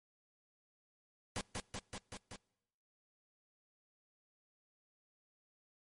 pink noise with echo, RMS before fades -39 dBFS, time 1.36-1.41 s, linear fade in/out 0 ms, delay 190 ms, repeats 5, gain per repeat -2 dB, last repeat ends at 2.36 s, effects noise-tail reverb RT60 1.0 s tail -26 dB re dry + MP3 48 kbps

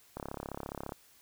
click train, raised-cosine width 1 ms, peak -24 dBFS, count 27, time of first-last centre 0.17-0.921 s, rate 34.6 Hz, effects white hiss -62 dBFS RMS until 1.21 s

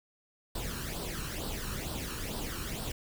pink noise with flanger, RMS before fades -37 dBFS, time 0.55-2.92 s, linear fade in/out 5 ms, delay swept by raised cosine 0.22 to 0.74 ms, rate 2.2 Hz, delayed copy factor +0.65, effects none

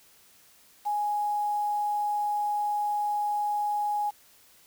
sine tone with quantisation, 830.6 Hz, G#5, in tune, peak -25 dBFS, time 0.85-4.11 s, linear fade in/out 20 ms, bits 8, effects white hiss -58 dBFS RMS until 4.66 s

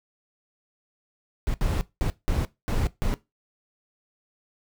brown noise bursts at uneven times, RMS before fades -24 dBFS, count 6, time 1.47-1.54 / 1.61-1.81 / 2.01-2.1 / 2.28-2.45 / 2.68-2.87 / 3.02-3.14 s, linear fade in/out 0 ms, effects noise-tail reverb RT60 0.2 s tail -18 dB re dry

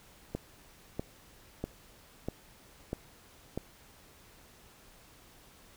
click train, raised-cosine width 2 ms, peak -20 dBFS, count 6, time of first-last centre 0.35-3.576 s, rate 1.55 Hz, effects pink hiss -58 dBFS RMS until 5.76 s

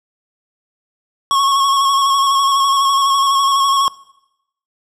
square tone with vibrato, 1100 Hz, C#6, 14 cents flat, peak -12 dBFS, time 1.31-3.88 s, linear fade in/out 0 ms, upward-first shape square, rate 12 Hz, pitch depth 25 cents each way, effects noise-tail reverb RT60 0.8 s tail -21 dB re dry + low-pass 9000 Hz 12 dB/octave

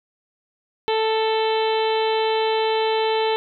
harmonic tone, 441.2 Hz, A4, 5 cents sharp, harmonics 1 / 2 / 3 / 4 / 5 / 6 / 7 / 8 / 9, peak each -20 / -23 / -36 / -35 / -34 / -34 / -32 / -36 / -34 dBFS, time 0.88-3.36 s, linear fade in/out 0 ms, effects none

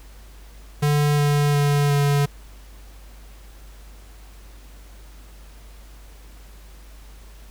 square tone with pitch steps, 146.83 / 145.56 / 144.31 / 143.06 Hz, D3 / D3 / D3 / D3, 0 / -15 / -30 / -45 cents, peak -17 dBFS, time 0.82-2.26 s, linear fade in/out 10 ms, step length 360 ms, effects added 50 Hz sine -41 dBFS peak until 7.5 s + pink hiss -51 dBFS RMS until 7.5 s

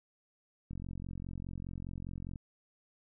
click train, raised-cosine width 5 ms, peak -30 dBFS, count 75, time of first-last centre 0.71-2.358 s, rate 44.9 Hz, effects none

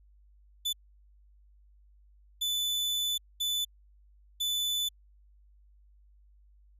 40% pulse tone bursts at uneven times, 3495 Hz, A7, 12 cents flat, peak -27 dBFS, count 4, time 0.65-0.73 / 2.41-3.18 / 3.4-3.65 / 4.4-4.89 s, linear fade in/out 10 ms, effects added 50 Hz sine -57 dBFS peak until 6.79 s

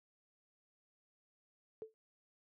sine tone with exponential decay, 440 Hz, A4, in tune, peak -39 dBFS, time 1.82-1.94 s, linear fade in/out 0 ms, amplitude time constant 24 ms, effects high-pass 80 Hz 12 dB/octave

